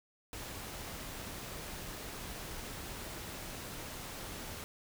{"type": "noise", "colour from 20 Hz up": "pink", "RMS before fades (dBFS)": -44, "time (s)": [0.33, 4.64], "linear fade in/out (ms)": 0, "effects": []}